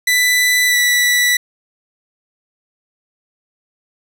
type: tone with pitch glide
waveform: sawtooth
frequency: 1988 to 1962.9 Hz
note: B6 to B6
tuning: +11 to -11 cents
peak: -8 dBFS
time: 0.07-1.37 s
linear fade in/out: 5 ms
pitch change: -22 cents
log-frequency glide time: 0.66-0.76 s
effects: none